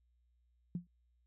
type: tone with exponential decay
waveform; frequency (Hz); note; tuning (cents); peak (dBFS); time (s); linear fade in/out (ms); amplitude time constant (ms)
sine; 174.61; F3; 0; -32; 0.75-0.87; 2; 26
effects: added 60 Hz sine -70 dBFS peak until 1.26 s